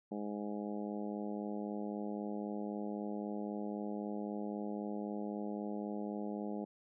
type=harmonic tone; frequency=103.83 Hz; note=G#2; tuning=in tune; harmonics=2 / 3 / 4 / 5 / 6 / 7 / 8; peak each=-40 / -44 / -46 / -48 / -50 / -51 / -52 dBFS; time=0.11-6.65 s; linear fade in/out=10 ms; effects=none